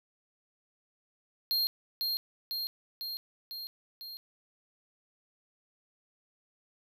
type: tone with echo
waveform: square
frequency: 4213 Hz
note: C8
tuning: 11 cents sharp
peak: -27 dBFS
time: 1.51-1.67 s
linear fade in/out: 0 ms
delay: 500 ms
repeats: 5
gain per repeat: -3 dB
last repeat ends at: 4.17 s
effects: none